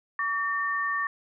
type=tone pair together; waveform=sine; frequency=1142 / 1812.8 Hz; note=D6 / A#6; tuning=-49 / -49 cents; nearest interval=minor sixth; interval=800 cents; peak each=-28 dBFS; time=0.19-1.07 s; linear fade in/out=2 ms; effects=none